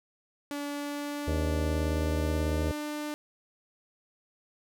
sawtooth tone with pitch glide, 287.9 to 298.4 Hz, D4 to D4, -34 to +28 cents, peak -29 dBFS, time 0.51-3.14 s, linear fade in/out 0 ms, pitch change +62 cents, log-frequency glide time 0.66-2.64 s
harmonic tone, 78.5 Hz, D#2, 16 cents sharp, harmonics 1 / 2 / 3 / 4 / 5 / 6 / 7 / 8, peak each -28 / -38 / -41 / -42 / -40 / -38 / -39 / -43 dBFS, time 1.27-2.72 s, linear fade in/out 10 ms
effects none

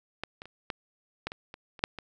clicks, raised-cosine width 0.3 ms, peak -17 / -25 / -30 / -16 / -16 / -23 / -26 / -30 / -7 / -23 dBFS, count 10, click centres 0.236 / 0.419 / 0.456 / 0.702 / 1.27 / 1.319 / 1.541 / 1.792 / 1.839 / 1.987 s, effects none

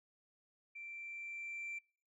sine tone with level ramp, 2349 Hz, D7, in tune, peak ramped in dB -46 to -39 dBFS, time 0.75-1.79 s, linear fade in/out 10 ms, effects noise-tail reverb RT60 0.5 s tail -26 dB re dry + tanh soft clip ceiling -39 dBFS

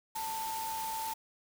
sine tone in noise, 890 Hz, A5, 20 cents sharp, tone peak -35 dBFS, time 0.15-1.14 s, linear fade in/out 10 ms, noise white, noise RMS -42 dBFS, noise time 0.15-1.14 s, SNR +4 dB, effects none

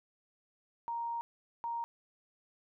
sine tone bursts at uneven times, 934 Hz, A#5, 3 cents sharp, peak -34 dBFS, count 2, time 0.88-1.21 / 1.64-1.84 s, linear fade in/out 0 ms, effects none

